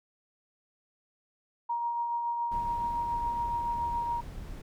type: tone with tremolo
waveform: sine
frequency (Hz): 943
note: A#5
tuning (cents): +20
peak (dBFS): -27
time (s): 1.69-4.21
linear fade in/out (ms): 10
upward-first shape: triangle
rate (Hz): 7.1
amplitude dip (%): 35
type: noise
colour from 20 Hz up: brown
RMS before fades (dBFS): -41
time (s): 2.51-4.62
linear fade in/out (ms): 10
effects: none